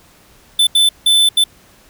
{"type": "tone bursts at uneven times", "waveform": "square", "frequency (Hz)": 3520, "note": "A7", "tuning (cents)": 0, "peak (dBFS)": -9, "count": 4, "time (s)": [[0.59, 0.67], [0.75, 0.89], [1.06, 1.29], [1.37, 1.44]], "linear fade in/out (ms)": 5, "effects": ["pink hiss -48 dBFS RMS until 1.89 s"]}